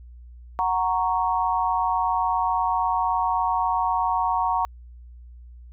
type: chord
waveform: sine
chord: F# major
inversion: none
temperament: equal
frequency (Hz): 740 / 932.3 / 1108.7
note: F#5 / A#5 / C#6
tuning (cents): 0 / 0 / 0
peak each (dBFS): -25 / -23 / -26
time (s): 0.59-4.65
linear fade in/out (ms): 0
effects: added 60 Hz sine -41 dBFS peak until 5.72 s